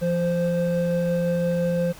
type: tone pair together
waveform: triangle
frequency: 171.7 / 520.9 Hz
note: F3 / C5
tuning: -29 / -8 cents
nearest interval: octave + perfect fifth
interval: 1921 cents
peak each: -21 / -21 dBFS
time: 0.01-1.93 s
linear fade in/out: 20 ms
effects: pink hiss -45 dBFS RMS until 1.99 s